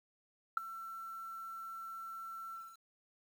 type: tone with ADSR envelope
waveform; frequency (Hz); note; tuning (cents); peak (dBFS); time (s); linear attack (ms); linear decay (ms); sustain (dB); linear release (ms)
sine; 1342; E6; +31; -23; 0.57-2.79; 4; 7; -20; 240
effects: tanh soft clip ceiling -21 dBFS + 10-bit